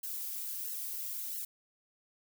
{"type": "noise with flanger", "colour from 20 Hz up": "violet", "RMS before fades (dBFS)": -39, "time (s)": [0.03, 1.45], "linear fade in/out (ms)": 5, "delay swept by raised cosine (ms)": [0.83, 3.63], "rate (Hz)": 1.5, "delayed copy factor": -1, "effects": []}